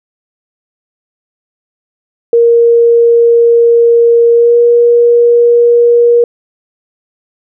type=tone with pitch glide; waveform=sine; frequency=468.2 to 474.7 Hz; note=A#4 to A#4; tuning=+8 to +31 cents; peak=-3 dBFS; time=2.33-6.24 s; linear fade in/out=2 ms; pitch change=+23 cents; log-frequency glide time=4.33-4.57 s; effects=none